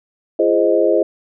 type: chord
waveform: sine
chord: F minor seventh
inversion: none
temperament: equal with one note detuned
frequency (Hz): 340.5 / 415.3 / 523.3 / 622.3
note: F4 / Ab4 / C5 / Eb5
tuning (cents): -44 / 0 / 0 / 0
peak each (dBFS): -17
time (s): 0.39-1.03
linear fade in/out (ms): 5
effects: none